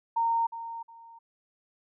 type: tone with echo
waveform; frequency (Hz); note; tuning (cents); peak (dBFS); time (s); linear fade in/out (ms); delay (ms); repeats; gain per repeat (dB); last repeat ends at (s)
sine; 921; A#5; -21; -23; 0.16-0.47; 10; 360; 2; -12; 1.19
effects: none